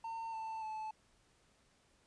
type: tone with pitch steps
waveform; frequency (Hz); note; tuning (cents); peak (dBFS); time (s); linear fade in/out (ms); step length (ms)
triangle; 907 / 888.3 / 870.1; A#5 / A5 / A5; -48 / +16 / -20; -38; 0.04-0.91; 5; 290
effects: pink hiss -71 dBFS RMS until 2.06 s + resampled to 22050 Hz